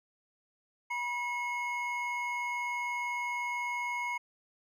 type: tone pair together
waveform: triangle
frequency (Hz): 968 / 2173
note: B5 / C#7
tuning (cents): -35 / -35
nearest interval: octave + major second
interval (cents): 1400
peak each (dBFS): -33 / -33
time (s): 0.9-4.18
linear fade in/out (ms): 10
effects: none